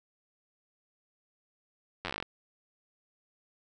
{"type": "slowing click train", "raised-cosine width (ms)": 0.3, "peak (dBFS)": -18, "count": 12, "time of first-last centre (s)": [2.05, 2.226], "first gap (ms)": 10, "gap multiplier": 1.09, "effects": []}